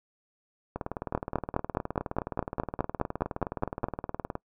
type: two click trains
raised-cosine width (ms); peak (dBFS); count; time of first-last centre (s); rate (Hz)
1; -18 / -11; 70 / 14; 0.76-4.354 / 1.15-3.842; 19.2 / 4.83
effects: noise-tail reverb RT60 0.1 s tail -23 dB re dry